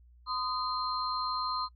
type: tone cluster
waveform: sine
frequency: 1023 / 1243 / 4166 Hz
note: C6 / D#6 / C8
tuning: -39 / -2 / -8 cents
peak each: -34 / -34 / -37 dBFS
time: 0.26-1.69 s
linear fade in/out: 50 ms
effects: noise-tail reverb RT60 0.1 s tail -24 dB re dry + added 60 Hz sine -55 dBFS peak until 1.75 s